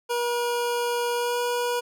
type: tone with pitch glide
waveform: 25% pulse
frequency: 479.4 to 484.1 Hz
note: A#4 to B4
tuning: +48 to -35 cents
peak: -20 dBFS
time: 0.09-1.81 s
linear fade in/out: 20 ms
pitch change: +17 cents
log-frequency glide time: 1.15-1.39 s
effects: none